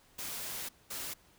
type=noise bursts at uneven times; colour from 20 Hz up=white; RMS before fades=-40 dBFS; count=2; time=0.18-0.69 / 0.9-1.14 s; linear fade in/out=10 ms; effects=pink hiss -64 dBFS RMS until 1.38 s